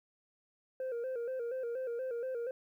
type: tone with vibrato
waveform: sine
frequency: 493.9 Hz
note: B4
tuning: in tune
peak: -32 dBFS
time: 0.8-2.51 s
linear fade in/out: 2 ms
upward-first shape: square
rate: 4.2 Hz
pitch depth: 86 cents each way
effects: tanh soft clip ceiling -34 dBFS + 12-bit